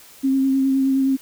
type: tone with vibrato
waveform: sine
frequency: 268.2 Hz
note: C4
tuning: 43 cents sharp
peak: -15 dBFS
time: 0.23-1.17 s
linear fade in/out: 20 ms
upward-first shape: sine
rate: 9.6 Hz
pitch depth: 17 cents each way
effects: white hiss -46 dBFS RMS until 1.21 s